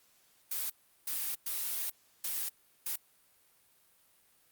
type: noise bursts at uneven times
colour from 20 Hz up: blue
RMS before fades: -35 dBFS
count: 5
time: 0.51-0.7 / 1.07-1.35 / 1.46-1.9 / 2.24-2.49 / 2.86-2.96 s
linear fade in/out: 5 ms
effects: white hiss -67 dBFS RMS until 4.51 s + Opus 48 kbps